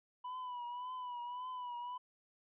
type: tone with vibrato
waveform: triangle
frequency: 987.8 Hz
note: B5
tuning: in tune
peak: -39 dBFS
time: 0.24-1.98 s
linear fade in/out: 10 ms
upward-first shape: triangle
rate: 1.8 Hz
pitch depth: 59 cents each way
effects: resampled to 8000 Hz